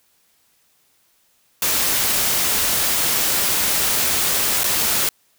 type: noise with dropouts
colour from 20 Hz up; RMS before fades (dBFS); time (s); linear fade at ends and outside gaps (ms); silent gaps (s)
white; -19; 1.62-5.09; 2; 4.635-4.641
effects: white hiss -61 dBFS RMS until 5.38 s